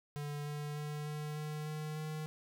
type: tone with pitch steps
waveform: square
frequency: 146.3 / 147.66 / 149.03 / 150.41 / 151.81 / 153.22 / 154.64 Hz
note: D3 / D3 / D3 / D3 / D#3 / D#3 / D#3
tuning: -6 / +10 / +26 / +42 / -42 / -26 / -10 cents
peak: -39 dBFS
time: 0.16-2.26 s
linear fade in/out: 0 ms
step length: 300 ms
effects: none